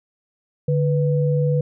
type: tone pair together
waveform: sine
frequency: 146.84 / 493.9 Hz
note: D3 / B4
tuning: 0 / 0 cents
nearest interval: octave + major sixth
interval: 2100 cents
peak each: -17 / -22 dBFS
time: 0.68-1.61 s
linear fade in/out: 5 ms
effects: none